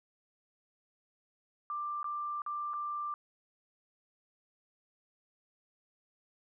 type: tone with dropouts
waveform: sine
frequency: 1183 Hz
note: D6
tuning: 12 cents sharp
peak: -34 dBFS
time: 1.7-3.14 s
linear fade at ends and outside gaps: 1 ms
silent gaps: 2.03-2.043 / 2.419-2.463 / 2.735-2.739 s
effects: none